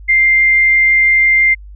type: tone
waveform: sine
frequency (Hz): 2098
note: C7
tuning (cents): +4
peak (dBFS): -7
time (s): 0.08-1.55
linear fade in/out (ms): 20
effects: added 50 Hz sine -31 dBFS peak until 1.75 s